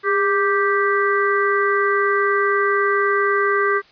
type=harmonic tone with a mistuned harmonic; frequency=392 Hz; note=G4; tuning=in tune; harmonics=1 / 3 / 4 / 5; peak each=-19 / -20 / -22 / -24 dBFS; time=0.03-3.82 s; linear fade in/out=50 ms; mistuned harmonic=1; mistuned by=+57 cents; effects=white hiss -51 dBFS RMS until 3.91 s + resampled to 11025 Hz